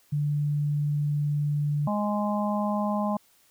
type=tone; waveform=sine; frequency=146.83 Hz; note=D3; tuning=in tune; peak=-23 dBFS; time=0.12-1.88 s; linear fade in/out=10 ms
type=harmonic tone; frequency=207.7 Hz; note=G#3; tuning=in tune; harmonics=1 / 3 / 4 / 5; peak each=-26 / -31 / -32 / -33 dBFS; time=1.87-3.17 s; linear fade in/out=5 ms
effects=white hiss -62 dBFS RMS until 3.5 s